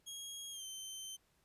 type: tone with pitch glide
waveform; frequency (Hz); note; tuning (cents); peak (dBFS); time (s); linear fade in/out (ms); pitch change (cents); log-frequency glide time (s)
20% pulse; 3282 to 3098; G#7 to G7; -21 to -21; -39; 0.06-1.17; 20; -100; 0.51-0.65
effects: pink hiss -75 dBFS RMS until 1.44 s + resampled to 32000 Hz